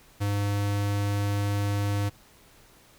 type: tone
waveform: square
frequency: 101.6 Hz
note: G#2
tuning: 38 cents flat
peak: -25 dBFS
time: 0.2-2.1 s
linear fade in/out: 20 ms
effects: pink hiss -56 dBFS RMS until 2.98 s